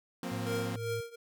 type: chord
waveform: sawtooth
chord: F suspended fourth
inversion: none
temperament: equal with one note detuned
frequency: 178.49 / 233.1 / 261.6 Hz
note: F3 / Bb3 / C4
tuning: +38 / 0 / 0 cents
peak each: -36 dBFS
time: 0.23-0.76 s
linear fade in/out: 2 ms
type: tone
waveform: sine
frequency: 110 Hz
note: A2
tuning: in tune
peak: -37 dBFS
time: 0.31-1.01 s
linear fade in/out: 10 ms
type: tone with tremolo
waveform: square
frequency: 466.2 Hz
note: A#4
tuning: in tune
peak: -32 dBFS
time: 0.46-1.16 s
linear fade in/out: 10 ms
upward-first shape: triangle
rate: 2.7 Hz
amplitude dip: 95%
effects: none